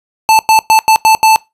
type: tone bursts at uneven times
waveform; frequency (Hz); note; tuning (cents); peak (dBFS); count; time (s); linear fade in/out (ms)
square; 880; A5; 0; -5; 6; 0.29-0.39 / 0.49-0.59 / 0.7-0.79 / 0.88-0.96 / 1.05-1.15 / 1.23-1.36; 0
effects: noise-tail reverb RT60 0.2 s tail -21 dB re dry + resampled to 32000 Hz